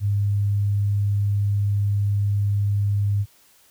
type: tone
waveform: sine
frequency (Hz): 101.5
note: G#2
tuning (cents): -39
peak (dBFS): -18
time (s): 0-3.26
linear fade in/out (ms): 50
effects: white hiss -56 dBFS RMS until 3.7 s